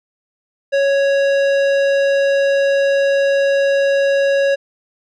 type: tone with tanh clipping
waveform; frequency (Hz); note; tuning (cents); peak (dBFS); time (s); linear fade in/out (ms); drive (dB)
sine; 554.4; C#5; 0; -14; 0.72-4.56; 20; 15
effects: none